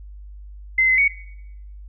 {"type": "tone with pitch steps", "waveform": "sine", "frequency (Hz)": [2064, 2046, 2233], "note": ["C7", "C7", "C#7"], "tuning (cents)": [-24, -39, 12], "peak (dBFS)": -13, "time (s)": [0.78, 1.08], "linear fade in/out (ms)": 5, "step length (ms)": 100, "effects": ["noise-tail reverb RT60 0.8 s tail -19 dB re dry", "added 50 Hz sine -36 dBFS peak until 1.88 s"]}